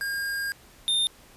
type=tone pair in turn; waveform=square; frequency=1615 / 3626 Hz; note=G#6 / A#7; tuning=-49 / -49 cents; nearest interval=octave + major second; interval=1400 cents; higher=second; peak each=-28 / -22 dBFS; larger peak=second; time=0.01-0.52 / 0.88-1.07 s; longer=first; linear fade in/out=0 ms; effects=pink hiss -53 dBFS RMS until 1.36 s + resampled to 32000 Hz